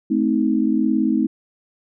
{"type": "tone cluster", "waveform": "sine", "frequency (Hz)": [216.9, 258.6, 316.2], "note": ["A3", "C4", "D#4"], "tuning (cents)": [-25, -20, 28], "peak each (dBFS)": -20, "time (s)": [0.1, 1.27], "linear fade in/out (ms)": 10, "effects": []}